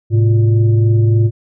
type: tone with frequency modulation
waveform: sine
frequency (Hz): 108.3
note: A2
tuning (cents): -27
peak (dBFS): -8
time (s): 0.1-1.31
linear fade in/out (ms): 50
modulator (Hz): 240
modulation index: 0.5
effects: none